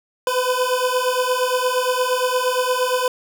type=beating tone pair; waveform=25% pulse; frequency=500 / 508.6 Hz; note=B4 / C5; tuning=+21 / -49 cents; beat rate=8.6 Hz; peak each=-17 dBFS; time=0.27-3.08 s; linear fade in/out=2 ms; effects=none